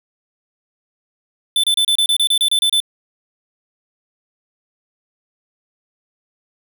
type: tone bursts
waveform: square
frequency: 3520 Hz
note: A7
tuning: in tune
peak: -13 dBFS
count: 12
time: 1.56-2.802 s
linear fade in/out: 2 ms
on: 76 ms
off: 30 ms
effects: none